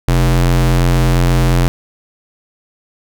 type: ring-modulated tone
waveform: square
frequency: 87.31 Hz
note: F2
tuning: in tune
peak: -7 dBFS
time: 0.08-1.68 s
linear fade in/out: 0 ms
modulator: 43 Hz
effects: none